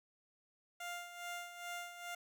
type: tone with tremolo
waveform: 15% pulse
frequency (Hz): 700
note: F5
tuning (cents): +4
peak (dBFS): -35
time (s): 0.8-2.15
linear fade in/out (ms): 5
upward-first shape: sine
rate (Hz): 2.4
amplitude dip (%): 65
effects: none